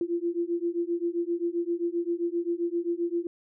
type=beating tone pair; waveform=sine; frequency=339.5 / 347.1 Hz; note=F4 / F4; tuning=-49 / -11 cents; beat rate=7.6 Hz; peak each=-29 dBFS; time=0.01-3.27 s; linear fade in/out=2 ms; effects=none